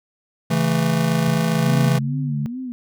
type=chord; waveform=square; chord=A major; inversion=first; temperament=just; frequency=137.5 / 165 / 220 Hz; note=C#3 / E3 / A3; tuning=-14 / +2 / 0 cents; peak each=-24 / -20 / -23 dBFS; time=0.5-1.99 s; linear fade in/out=10 ms
type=tone with pitch glide; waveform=sine; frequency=136.2 to 144.3 Hz; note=C#3 to D3; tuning=-30 to -30 cents; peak=-21 dBFS; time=1.28-2.46 s; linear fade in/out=0 ms; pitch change=+100 cents; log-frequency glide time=1.99-2.16 s
type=tone with vibrato; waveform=sine; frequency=237.1 Hz; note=A#3; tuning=30 cents sharp; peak=-26 dBFS; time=1.67-2.72 s; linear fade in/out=0 ms; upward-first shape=sine; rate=2.4 Hz; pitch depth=160 cents each way
effects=none